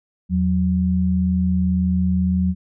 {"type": "tone pair together", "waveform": "sine", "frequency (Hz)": [81.9, 183.86], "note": ["E2", "F#3"], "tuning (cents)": [-11, -11], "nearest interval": "octave + major second", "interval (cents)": 1400, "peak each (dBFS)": [-21, -17], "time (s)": [0.29, 2.55], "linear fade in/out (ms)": 50, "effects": []}